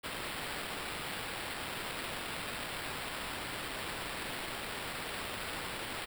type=noise with sample-and-hold; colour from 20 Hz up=white; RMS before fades=-40 dBFS; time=0.03-6.06 s; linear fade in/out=20 ms; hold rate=6300 Hz; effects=none